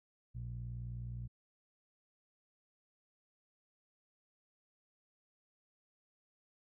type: tone with low-pass filter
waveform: sawtooth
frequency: 59.8 Hz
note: A#1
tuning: 45 cents sharp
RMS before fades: -43 dBFS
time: 0.34-1.28 s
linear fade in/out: 20 ms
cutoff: 130 Hz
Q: 4
effects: none